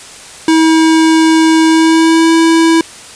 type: tone with pitch glide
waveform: square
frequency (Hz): 321.1 to 327.8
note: E4 to E4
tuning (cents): -45 to -10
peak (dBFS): -6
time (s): 0.48-2.81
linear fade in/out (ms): 2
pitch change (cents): +35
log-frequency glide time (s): 1.66-2.32
effects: white hiss -32 dBFS RMS until 3.15 s + resampled to 22050 Hz